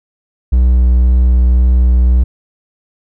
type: tone with vibrato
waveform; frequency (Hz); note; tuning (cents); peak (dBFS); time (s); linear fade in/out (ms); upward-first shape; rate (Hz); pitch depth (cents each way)
triangle; 61.74; B1; 0; -4; 0.52-2.24; 10; sine; 1.9; 10
effects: none